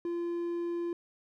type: tone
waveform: triangle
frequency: 343.7 Hz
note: F4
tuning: 28 cents flat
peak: -29 dBFS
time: 0.05-0.93 s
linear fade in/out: 2 ms
effects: none